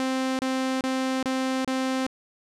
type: tone bursts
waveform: sawtooth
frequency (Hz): 261.6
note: C4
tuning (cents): 0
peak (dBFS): -20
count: 5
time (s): 0-2.066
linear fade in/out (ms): 0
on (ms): 390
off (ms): 29
effects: low-pass 8000 Hz 12 dB/octave